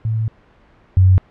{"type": "tone pair in turn", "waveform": "sine", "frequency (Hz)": [110.9, 93.26], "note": ["A2", "F#2"], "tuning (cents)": [14, 14], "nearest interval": "minor third", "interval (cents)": 300, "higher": "first", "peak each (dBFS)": [-16, -7], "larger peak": "second", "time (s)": [[0.05, 0.28], [0.97, 1.18]], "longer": "first", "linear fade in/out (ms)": 0, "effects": ["pink hiss -51 dBFS RMS until 1.3 s", "low-pass 2000 Hz 12 dB/octave"]}